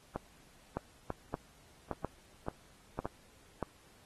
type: two click trains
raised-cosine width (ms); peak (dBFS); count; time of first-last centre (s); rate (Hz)
1; -21 / -21; 4 / 6; 0.16-2.99 / 0.77-3.627; 1.06 / 1.75
effects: pink hiss -63 dBFS RMS until 4.05 s + AAC 32 kbps